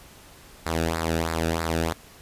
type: tone with flanger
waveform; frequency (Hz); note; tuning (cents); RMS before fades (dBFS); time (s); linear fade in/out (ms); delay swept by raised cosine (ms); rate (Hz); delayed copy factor
sawtooth; 82; E2; -9; -26; 0.66-1.93; 0; 0.32 to 0.98; 3.1; -0.75
effects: pink hiss -49 dBFS RMS until 2.21 s + resampled to 32000 Hz